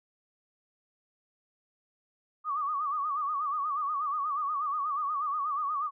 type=tone with vibrato; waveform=sine; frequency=1174.7 Hz; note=D6; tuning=in tune; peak=-28 dBFS; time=2.44-5.91 s; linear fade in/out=50 ms; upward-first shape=sine; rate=8.3 Hz; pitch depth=110 cents each way; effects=none